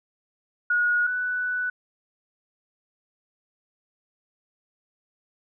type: tone pair in turn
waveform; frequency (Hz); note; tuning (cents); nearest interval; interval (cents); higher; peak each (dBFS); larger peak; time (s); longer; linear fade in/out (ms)
sine; 1448 / 1487; F#6 / F#6; -38 / +8; unison; 46; second; -19 / -24; first; 0.7-1.07 / 1.07-1.7; second; 5
effects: none